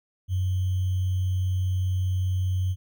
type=tone with sample-and-hold; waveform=sine; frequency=92.5 Hz; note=F#2; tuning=in tune; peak=-22 dBFS; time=0.28-2.76 s; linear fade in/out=50 ms; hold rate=3150 Hz; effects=none